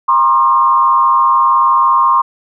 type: tone with frequency modulation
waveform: sine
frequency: 1069 Hz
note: C6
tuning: 37 cents sharp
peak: -7 dBFS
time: 0.08-2.22 s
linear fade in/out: 10 ms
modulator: 119 Hz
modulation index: 0.83
effects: none